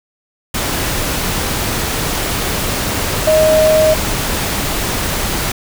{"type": "tone in noise", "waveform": "sine", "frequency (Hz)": 625, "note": "D#5", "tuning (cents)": 8, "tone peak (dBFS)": -8, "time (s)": [3.27, 3.94], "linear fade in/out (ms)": 5, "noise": "pink", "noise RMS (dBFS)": -18, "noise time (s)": [0.54, 5.52], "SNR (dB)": 7, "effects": []}